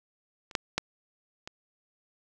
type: clicks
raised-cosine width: 0.2 ms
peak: -29 / -8 / -9 / -22 dBFS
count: 4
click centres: 0.512 / 0.552 / 0.78 / 1.475 s
effects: none